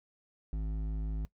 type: tone with hard clipping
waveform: triangle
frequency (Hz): 53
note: G#1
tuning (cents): +36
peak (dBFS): -34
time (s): 0.53-1.25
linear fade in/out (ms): 0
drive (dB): 14
effects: noise-tail reverb RT60 0.1 s tail -19 dB re dry